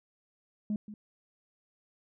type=tone with echo; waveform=sine; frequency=210.3 Hz; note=G#3; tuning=22 cents sharp; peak=-27 dBFS; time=0.7-0.76 s; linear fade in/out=2 ms; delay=180 ms; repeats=1; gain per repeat=-14 dB; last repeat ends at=0.94 s; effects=tanh soft clip ceiling -26 dBFS